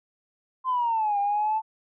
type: exponential two-way sweep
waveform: sine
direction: down then up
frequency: 1046.5 to 801 to 884 Hz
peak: -21 dBFS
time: 0.64-1.62 s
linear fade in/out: 50 ms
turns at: 1.19 s
effects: tanh soft clip ceiling -17 dBFS